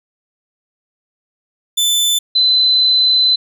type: tone pair in turn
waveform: sawtooth / sine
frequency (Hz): 3520 / 4034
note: A7 / B7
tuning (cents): 0 / +36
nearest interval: major second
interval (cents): 236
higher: second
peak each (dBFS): -9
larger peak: neither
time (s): 1.77-2.19 / 2.35-3.36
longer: second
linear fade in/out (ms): 10
effects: none

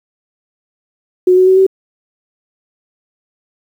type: tone with pitch steps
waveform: sine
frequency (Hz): 365.5 / 371 / 376.6 / 382.3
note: F#4 / F#4 / F#4 / G4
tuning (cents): -21 / +5 / +31 / -43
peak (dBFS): -5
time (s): 1.27-1.666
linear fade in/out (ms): 5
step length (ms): 99
effects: 7-bit

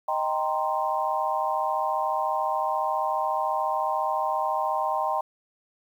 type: chord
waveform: sine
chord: C minor seventh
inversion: first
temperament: equal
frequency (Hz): 622.3 / 784 / 932.3 / 1046.5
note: Eb5 / G5 / Bb5 / C6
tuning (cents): 0 / 0 / 0 / 0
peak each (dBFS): -30 / -28 / -29 / -29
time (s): 0.08-5.21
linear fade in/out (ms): 5
effects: 9-bit

